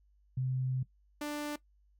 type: tone pair in turn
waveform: sine / sawtooth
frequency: 129.4 / 295.3 Hz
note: C3 / D4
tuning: -19 / +10 cents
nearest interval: octave + major second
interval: 1429 cents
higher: second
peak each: -30 / -31 dBFS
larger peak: first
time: 0.37-0.83 / 1.21-1.56 s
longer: first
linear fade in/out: 5 ms
effects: noise-tail reverb RT60 0.1 s tail -17 dB re dry + added 50 Hz sine -64 dBFS peak until 1.99 s